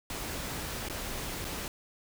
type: noise with dropouts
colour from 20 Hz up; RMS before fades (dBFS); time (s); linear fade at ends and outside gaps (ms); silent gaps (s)
pink; -37; 0.1-1.68; 1; 0.886-0.898 / 1.445-1.45
effects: none